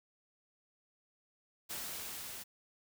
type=noise with level ramp; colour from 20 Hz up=white; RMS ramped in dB=-41 to -46 dBFS; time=1.69-2.44 s; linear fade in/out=20 ms; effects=none